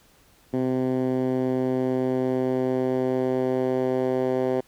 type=tone with band-pass filter sweep; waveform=10% pulse; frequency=128.9 Hz; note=C3; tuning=26 cents flat; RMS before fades=-24 dBFS; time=0.53-4.61 s; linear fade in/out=10 ms; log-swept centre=270 to 420 Hz; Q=1.4; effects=pink hiss -58 dBFS RMS until 4.67 s